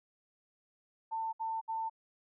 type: tone bursts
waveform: sine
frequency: 895 Hz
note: A5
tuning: 29 cents sharp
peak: -33 dBFS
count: 3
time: 1.11-1.898 s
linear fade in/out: 20 ms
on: 220 ms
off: 64 ms
effects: none